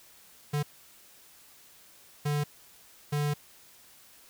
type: tone bursts at uneven times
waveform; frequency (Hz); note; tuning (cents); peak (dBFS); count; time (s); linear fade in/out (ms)
square; 146.83; D3; 0; -27; 3; 0.53-0.63 / 2.25-2.44 / 3.12-3.34; 10
effects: white hiss -56 dBFS RMS until 4.29 s